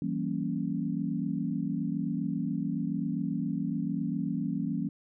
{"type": "chord", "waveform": "sine", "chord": "E diminished seventh", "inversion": "none", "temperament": "equal with one note detuned", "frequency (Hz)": [164.81, 192.08, 233.1, 277.2], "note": ["E3", "G3", "Bb3", "Db4"], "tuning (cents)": [0, -35, 0, 0], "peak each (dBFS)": [-34, -34, -34, -34], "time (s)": [0.02, 4.89], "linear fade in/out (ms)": 2, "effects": []}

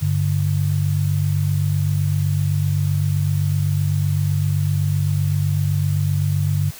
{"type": "tone pair together", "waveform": "sine", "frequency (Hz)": [98, 145.82], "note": ["G2", "D3"], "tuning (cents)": [0, -12], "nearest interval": "perfect fifth", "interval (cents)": 688, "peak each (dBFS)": -19, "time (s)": [0.01, 6.71], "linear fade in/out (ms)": 20, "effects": ["white hiss -39 dBFS RMS until 6.79 s"]}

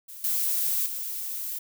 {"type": "noise with level steps", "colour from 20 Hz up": "violet", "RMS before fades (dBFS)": [-42, -26, -33], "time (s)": [0.08, 1.59], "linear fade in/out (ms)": 10, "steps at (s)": [0.24, 0.86], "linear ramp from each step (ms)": 2, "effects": []}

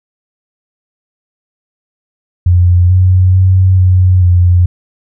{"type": "tone with pitch steps", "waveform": "sine", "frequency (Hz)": [88.7, 92.2, 93.6, 91.9, 88.9], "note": ["F2", "F#2", "F#2", "F#2", "F2"], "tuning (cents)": [27, -6, 20, -11, 31], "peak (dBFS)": -4, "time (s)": [2.46, 4.66], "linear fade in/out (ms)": 5, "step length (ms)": 440, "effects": []}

